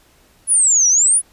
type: exponential two-way sweep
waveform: sine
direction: down then up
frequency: 10360 to 5700 to 10360 Hz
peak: -10 dBFS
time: 0.47-1.22 s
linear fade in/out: 50 ms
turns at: 0.88 s
effects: pink hiss -53 dBFS RMS until 1.32 s + resampled to 32000 Hz